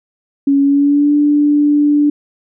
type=tone with pitch glide; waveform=sine; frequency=278.8 to 293.2 Hz; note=C#4 to D4; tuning=+10 to -3 cents; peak=-8 dBFS; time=0.47-2.1 s; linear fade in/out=5 ms; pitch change=+87 cents; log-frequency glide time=0.62-1.14 s; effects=none